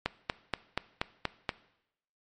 click train, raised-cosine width 0.3 ms, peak -12 dBFS, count 7, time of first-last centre 0.06-1.492 s, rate 4.19 Hz, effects noise-tail reverb RT60 0.8 s tail -18 dB re dry + MP3 48 kbps

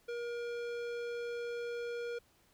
sine tone with tanh clipping, 475 Hz, A#4, 33 cents sharp, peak -39 dBFS, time 0.08-2.19 s, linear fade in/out 10 ms, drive 17 dB, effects pink hiss -69 dBFS RMS until 2.53 s

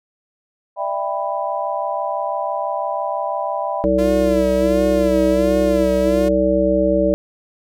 sine chord, E minor seventh, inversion third, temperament just, 593.3 / 659.3 / 791.1 / 988.9 Hz, D5 / E5 / G5 / B5, +18 / 0 / +16 / +2 cents, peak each -25 dBFS, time 0.76-3.86 s, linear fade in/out 50 ms
harmonic tone, 64.1 Hz, C2, 35 cents flat, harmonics 1 / 3 / 5 / 7 / 9, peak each -25 / -22 / -19 / -22 / -16 dBFS, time 3.84-7.14 s, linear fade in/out 0 ms
sawtooth tone with vibrato, 339.1 Hz, E4, 49 cents sharp, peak -22 dBFS, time 3.98-6.29 s, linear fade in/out 10 ms, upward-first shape sine, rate 1.4 Hz, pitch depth 100 cents each way
effects none

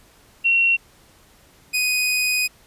sine / sawtooth tone pair in turn, 2732 / 2493 Hz, F7 / D#7, -39 / +3 cents, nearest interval major second, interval 158 cents, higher first, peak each -14 / -15 dBFS, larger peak first, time 0.44-0.77 / 1.73-2.48 s, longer second, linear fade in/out 20 ms, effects pink hiss -53 dBFS RMS until 2.66 s + resampled to 32000 Hz

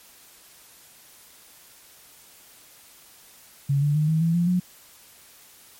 sine tone with pitch steps, 140 / 146.03 / 152.32 / 158.88 / 165.72 / 172.86 / 180.3 Hz, C#3 / D3 / D#3 / D#3 / E3 / F3 / F#3, +18 / -9 / -36 / +37 / +9 / -17 / -45 cents, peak -18 dBFS, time 3.69-4.6 s, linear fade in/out 10 ms, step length 130 ms, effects white hiss -51 dBFS RMS until 5.79 s + MP3 64 kbps

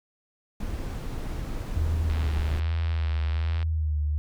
brown noise, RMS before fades -32 dBFS, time 0.6-2.6 s, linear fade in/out 5 ms
sine tone with vibrato, 77.2 Hz, D#2, 13 cents flat, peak -23 dBFS, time 1.76-4.18 s, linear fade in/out 0 ms, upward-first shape sine, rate 1.2 Hz, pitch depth 65 cents each way
click train, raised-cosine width 0.3 ms, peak -23 dBFS, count 130, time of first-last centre 2.1-3.628 s, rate 84.4 Hz
effects none

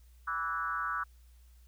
sine tone with frequency modulation, 1313 Hz, E6, 7 cents flat, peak -31 dBFS, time 0.27-1.04 s, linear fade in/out 10 ms, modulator 164 Hz, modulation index 1.4, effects added 60 Hz sine -55 dBFS peak until 1.67 s + white hiss -70 dBFS RMS until 1.67 s

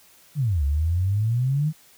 sine exponential two-way sweep, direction down then up, 160 to 68.4 to 160 Hz, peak -19 dBFS, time 0.35-1.73 s, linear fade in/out 50 ms, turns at 0.64 s, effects white hiss -54 dBFS RMS until 1.97 s

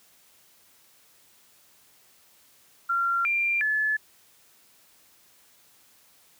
sine tone with pitch steps, 1377 / 2380 / 1724 Hz, F6 / D7 / A6, -25 / +22 / -36 cents, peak -22 dBFS, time 2.89-3.97 s, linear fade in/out 10 ms, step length 360 ms, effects white hiss -59 dBFS RMS until 6.39 s + high-pass 60 Hz 12 dB/octave

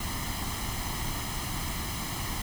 pink noise with comb filter, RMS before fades -33 dBFS, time 0-2.42 s, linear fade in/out 5 ms, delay 0.98 ms, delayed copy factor +0.65, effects none

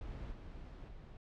brown noise with level steps, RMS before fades -45 / -49 / -52 dBFS, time 0.01-1.17 s, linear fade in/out 2 ms, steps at 0.31 / 0.87 s, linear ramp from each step 20 ms, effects low-pass 4000 Hz 12 dB/octave

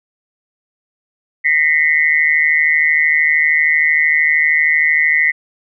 sine tone with amplitude modulation, 2000 Hz, B6, 21 cents sharp, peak -6 dBFS, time 1.44-5.32 s, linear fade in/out 20 ms, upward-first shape sine, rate 153 Hz, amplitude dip 95%, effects none

